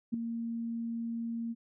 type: tone with ADSR envelope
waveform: sine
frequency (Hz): 231.1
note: A#3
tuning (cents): -15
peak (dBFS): -25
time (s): 0.12-1.55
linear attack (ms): 21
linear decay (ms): 4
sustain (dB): -8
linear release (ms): 36
effects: none